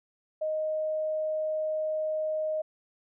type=tone; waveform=sine; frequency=622.3 Hz; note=D#5; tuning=in tune; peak=-27 dBFS; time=0.41-2.62 s; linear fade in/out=10 ms; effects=none